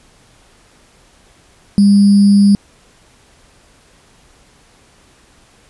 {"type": "tone with sample-and-hold", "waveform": "sine", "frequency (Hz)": 201.3, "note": "G3", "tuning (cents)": 46, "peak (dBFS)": -5, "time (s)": [1.78, 2.55], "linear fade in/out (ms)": 0, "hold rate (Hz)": 4900, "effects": ["pink hiss -49 dBFS RMS until 5.69 s", "resampled to 24000 Hz"]}